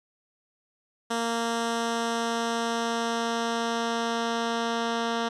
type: tone with low-pass filter sweep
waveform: 10% pulse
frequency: 231.4 Hz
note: A#3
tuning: 13 cents flat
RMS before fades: -28 dBFS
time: 1.1-5.29 s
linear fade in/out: 10 ms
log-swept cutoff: 8200 to 4700 Hz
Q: 1.1
effects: none